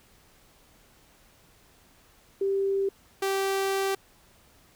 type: tone pair in turn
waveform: sine / sawtooth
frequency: 392 / 389.3 Hz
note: G4 / G4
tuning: 0 / -12 cents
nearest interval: unison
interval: 12 cents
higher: first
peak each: -23 / -21 dBFS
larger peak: second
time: 2.41-2.89 / 3.22-3.95 s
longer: second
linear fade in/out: 5 ms
effects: pink hiss -59 dBFS RMS until 4.75 s